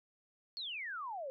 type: exponential sweep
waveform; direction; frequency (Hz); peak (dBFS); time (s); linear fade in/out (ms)
sine; down; 4444 to 512; -39; 0.57-1.3; 0
effects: none